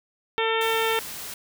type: harmonic tone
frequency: 449.4 Hz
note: A4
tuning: 37 cents sharp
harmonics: 1 / 2 / 3 / 4 / 5 / 6 / 7 / 8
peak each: -25 / -28 / -30 / -31 / -32 / -33 / -33 / -34 dBFS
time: 0.38-0.99 s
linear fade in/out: 0 ms
type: noise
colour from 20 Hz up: white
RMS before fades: -36 dBFS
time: 0.61-1.34 s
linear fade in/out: 2 ms
effects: none